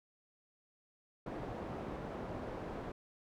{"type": "low-pass noise", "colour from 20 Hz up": "white", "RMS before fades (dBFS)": -43, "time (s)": [1.26, 2.92], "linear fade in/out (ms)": 5, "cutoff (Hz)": 620, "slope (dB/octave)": 12, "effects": []}